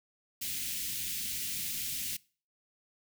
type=band-stop noise; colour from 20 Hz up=white; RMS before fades=-36 dBFS; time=0.41-2.17 s; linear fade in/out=10 ms; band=270 to 2200 Hz; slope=24 dB/octave; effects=noise-tail reverb RT60 0.4 s tail -23 dB re dry